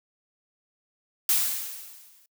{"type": "noise with exponential decay", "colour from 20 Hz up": "blue", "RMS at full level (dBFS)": -20, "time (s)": [1.29, 2.26], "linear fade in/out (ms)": 2, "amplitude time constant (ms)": 210, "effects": ["noise-tail reverb RT60 0.1 s tail -26 dB re dry"]}